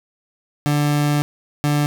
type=tone bursts at uneven times; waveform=30% pulse; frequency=146.83 Hz; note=D3; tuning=in tune; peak=-13 dBFS; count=2; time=0.66-1.22 / 1.64-1.86 s; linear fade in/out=0 ms; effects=none